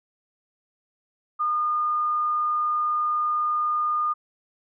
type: tone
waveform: sine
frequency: 1218 Hz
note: D#6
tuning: 37 cents flat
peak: -21 dBFS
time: 1.39-4.14 s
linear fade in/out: 20 ms
effects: none